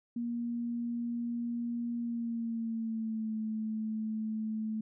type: tone with pitch glide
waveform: sine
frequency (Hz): 236.6 to 218.2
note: A#3 to A3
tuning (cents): +26 to -14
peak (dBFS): -32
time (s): 0.16-4.81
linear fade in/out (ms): 5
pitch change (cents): -140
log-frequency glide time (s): 1.97-3.35
effects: none